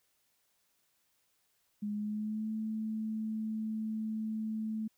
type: tone with pitch glide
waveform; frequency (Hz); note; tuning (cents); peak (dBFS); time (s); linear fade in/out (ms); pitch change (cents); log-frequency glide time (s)
sine; 207.7 to 218.5; G#3 to A3; 0 to -12; -33; 1.82-4.88; 10; +88; 1.92-2.5
effects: white hiss -75 dBFS RMS until 4.97 s